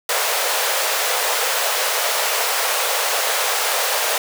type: high-pass noise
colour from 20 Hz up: pink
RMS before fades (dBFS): -20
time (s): 0.09-4.18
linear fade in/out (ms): 2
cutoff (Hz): 470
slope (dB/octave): 48
effects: none